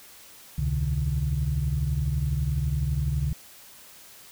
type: tone cluster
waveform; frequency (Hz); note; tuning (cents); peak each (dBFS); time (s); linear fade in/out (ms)
sine; 67.9 / 79.9 / 127.9 / 147.9; C#2 / D#2 / C3 / D3; -35 / +47 / -39 / +13; -26 / -34 / -29 / -27; 0.58-3.33; 5
effects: tanh soft clip ceiling -15 dBFS + white hiss -49 dBFS RMS until 4.31 s